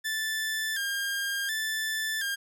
sawtooth tone with vibrato, 1682 Hz, G#6, 22 cents sharp, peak -25 dBFS, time 0.04-2.36 s, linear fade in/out 20 ms, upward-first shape square, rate 0.69 Hz, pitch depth 76 cents each way, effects none

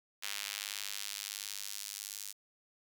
sawtooth tone with high-pass filter sweep, 101.4 Hz, G#2, 41 cents flat, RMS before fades -42 dBFS, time 0.22-2.33 s, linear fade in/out 20 ms, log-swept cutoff 2600 to 6200 Hz, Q 0.9, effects none

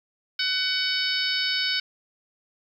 harmonic tone, 750 Hz, F#5, 23 cents sharp, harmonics 2 / 3 / 4 / 5 / 6 / 7, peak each -30 / -30 / -30 / -30 / -30 / -30 dBFS, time 0.39-1.8 s, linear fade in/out 5 ms, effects 9-bit

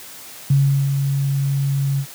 sine tone with ADSR envelope, 138.59 Hz, C#3, in tune, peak -10 dBFS, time 0.5-2.06 s, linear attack 4 ms, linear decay 370 ms, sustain -6 dB, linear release 73 ms, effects white hiss -38 dBFS RMS until 2.14 s + high-pass 80 Hz 12 dB/octave

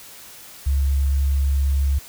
sine tone, 69.1 Hz, C#2, 5 cents flat, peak -16 dBFS, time 0.66-1.99 s, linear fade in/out 10 ms, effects white hiss -42 dBFS RMS until 2.08 s

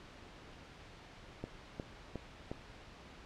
click train, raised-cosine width 2 ms, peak -26 dBFS, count 4, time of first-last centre 1.44-2.515 s, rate 2.79 Hz, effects pink hiss -54 dBFS RMS until 3.25 s + low-pass 4000 Hz 12 dB/octave

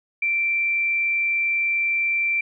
sine tone with frequency modulation, 2349 Hz, D7, in tune, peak -19 dBFS, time 0.22-2.41 s, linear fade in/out 5 ms, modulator 90.3 Hz, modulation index 0.22, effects none

